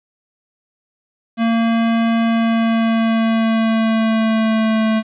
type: tone with pitch glide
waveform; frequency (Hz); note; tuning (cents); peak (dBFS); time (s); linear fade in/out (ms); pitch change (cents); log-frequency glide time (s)
square; 228.7 to 220.1; A#3 to A3; -33 to +1; -14; 1.37-5.03; 50; -66; 2.23-4.86
effects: resampled to 8000 Hz + 8-bit